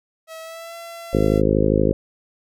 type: tone with pitch glide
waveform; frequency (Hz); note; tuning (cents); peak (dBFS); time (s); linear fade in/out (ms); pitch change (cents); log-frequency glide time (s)
sawtooth; 646 to 675; E5 to E5; -35 to +41; -30; 0.27-1.42; 50; +76; 0.41-0.75
type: harmonic tone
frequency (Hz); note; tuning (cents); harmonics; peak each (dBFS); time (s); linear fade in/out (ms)
52.5; G#1; +19; 1 / 2 / 3 / 4 / 5 / 6 / 7 / 8 / 9 / 10; -24 / -24 / -24 / -24 / -24 / -24 / -24 / -24 / -24 / -24; 1.13-1.93; 5
effects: none